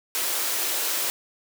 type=high-pass noise; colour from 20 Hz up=white; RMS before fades=-26 dBFS; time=0.15-1.1 s; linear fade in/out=0 ms; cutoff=290 Hz; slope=48 dB/octave; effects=none